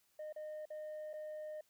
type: tone with dropouts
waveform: sine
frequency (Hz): 613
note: D#5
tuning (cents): -26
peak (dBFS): -40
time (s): 0.19-1.61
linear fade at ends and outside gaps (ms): 5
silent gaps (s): 0.326-0.361 / 0.655-0.703 / 1.132-1.137
effects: tanh soft clip ceiling -42 dBFS + white hiss -75 dBFS RMS until 1.69 s